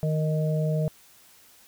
harmonic tone, 155.3 Hz, D#3, 3 cents flat, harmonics 1 / 3 / 4, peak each -23 / -33 / -31 dBFS, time 0.03-0.88 s, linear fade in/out 0 ms, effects white hiss -55 dBFS RMS until 1.67 s

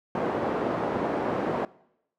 pink band-pass noise, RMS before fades -28 dBFS, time 0.15-1.65 s, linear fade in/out 2 ms, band 270 to 880 Hz, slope 12 dB/octave, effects noise-tail reverb RT60 0.8 s tail -22 dB re dry

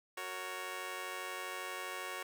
10% pulse chord, F# major, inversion none, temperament just, 370 / 462.5 / 555 Hz, F#4 / A#4 / C#5, 0 / -14 / +2 cents, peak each -37 / -39 / -37 dBFS, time 0.17-2.23 s, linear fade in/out 5 ms, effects none

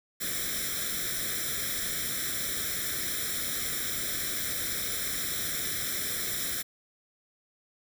white noise with comb filter, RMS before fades -32 dBFS, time 0.2-6.63 s, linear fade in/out 20 ms, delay 0.54 ms, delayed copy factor +1, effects none

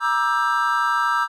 triangle chord, E half-diminished seventh, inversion second, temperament just, 949.3 / 1186.7 / 1318.5 / 1582.2 Hz, Bb5 / D6 / E6 / G6, +31 / +18 / 0 / +16 cents, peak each -22 / -23 / -20 / -22 dBFS, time 0-1.28 s, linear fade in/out 50 ms, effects none

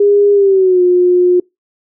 sine tone with pitch glide, 407 to 358.4 Hz, G#4 to F4, -35 to +45 cents, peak -6 dBFS, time 0-1.4 s, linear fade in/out 5 ms, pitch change -220 cents, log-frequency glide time 0.33-0.82 s, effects noise-tail reverb RT60 0.2 s tail -26 dB re dry

